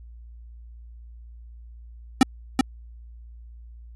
square tone with echo, 261.6 Hz, C4, in tune, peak -11 dBFS, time 2.21-2.23 s, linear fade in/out 2 ms, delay 380 ms, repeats 1, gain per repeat -4 dB, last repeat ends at 2.61 s, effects added 58 Hz sine -41 dBFS peak until 3.95 s + AAC 32 kbps

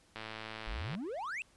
click train, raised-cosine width 0.3 ms, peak -26 dBFS, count 88, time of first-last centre 0.16-0.951 s, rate 110 Hz
triangle exponential sweep, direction up, 36.05 to 2774 Hz, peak -35 dBFS, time 0.67-1.42 s, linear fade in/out 0 ms
effects pink hiss -66 dBFS RMS until 1.56 s + resampled to 24000 Hz

